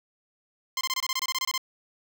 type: tone bursts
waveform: 10% pulse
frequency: 1046.5 Hz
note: C6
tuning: in tune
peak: -17 dBFS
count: 13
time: 0.77-1.578 s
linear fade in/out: 2 ms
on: 40 ms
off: 24 ms
effects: none